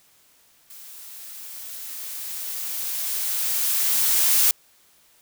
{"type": "noise with level ramp", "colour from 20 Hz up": "blue", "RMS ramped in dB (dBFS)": [-43, -17], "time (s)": [0.7, 4.51], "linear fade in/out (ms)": 2, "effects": ["white hiss -58 dBFS RMS until 5.21 s"]}